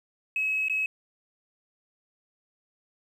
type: tone with dropouts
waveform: triangle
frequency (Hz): 2566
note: E7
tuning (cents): -47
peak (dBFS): -21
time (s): 0.36-0.86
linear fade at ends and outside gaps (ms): 2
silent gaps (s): 0.684-0.697
effects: tanh soft clip ceiling -22 dBFS